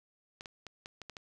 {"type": "clicks", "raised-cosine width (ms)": 0.2, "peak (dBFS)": -27, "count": 7, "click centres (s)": [0.409, 0.458, 0.667, 0.859, 1.017, 1.097, 1.168], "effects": []}